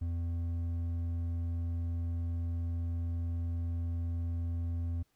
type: tone with hard clipping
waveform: sine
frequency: 84.8 Hz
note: E2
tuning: 50 cents sharp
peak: -33 dBFS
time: 0.01-5.03 s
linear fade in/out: 10 ms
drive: 5 dB
effects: pink hiss -75 dBFS RMS until 5.15 s